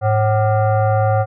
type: tone with frequency modulation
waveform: sine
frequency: 106.3 Hz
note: G#2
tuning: 41 cents sharp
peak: -12 dBFS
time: 0.01-1.26 s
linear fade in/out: 50 ms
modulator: 648 Hz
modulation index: 1.1
effects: none